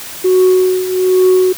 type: tone with tremolo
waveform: sine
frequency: 370 Hz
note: F#4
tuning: in tune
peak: -3 dBFS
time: 0.24-1.53 s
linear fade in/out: 10 ms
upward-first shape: triangle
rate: 1.2 Hz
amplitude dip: 80%
effects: tanh soft clip ceiling -4 dBFS + white hiss -28 dBFS RMS until 1.57 s